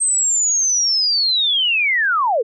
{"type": "linear sweep", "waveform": "sine", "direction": "down", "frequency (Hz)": [8372, 407.8], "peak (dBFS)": -14, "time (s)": [0, 2.43], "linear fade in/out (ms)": 20, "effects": []}